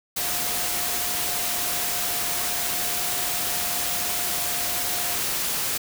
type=tone in noise; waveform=sine; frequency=710 Hz; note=F5; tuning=28 cents sharp; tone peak=-37 dBFS; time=0.19-5.17 s; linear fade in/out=10 ms; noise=white; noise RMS=-26 dBFS; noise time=0.16-5.78 s; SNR=-14 dB; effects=none